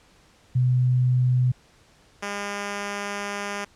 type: tone pair in turn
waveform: sine / 5% pulse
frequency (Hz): 125.9 / 202.7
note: B2 / G#3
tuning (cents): +34 / -42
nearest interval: minor sixth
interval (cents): 824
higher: second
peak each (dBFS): -17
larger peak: neither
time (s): 0.55-1.52 / 2.22-3.65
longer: second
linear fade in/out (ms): 10
effects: pink hiss -57 dBFS RMS until 3.75 s + low-pass 8000 Hz 12 dB/octave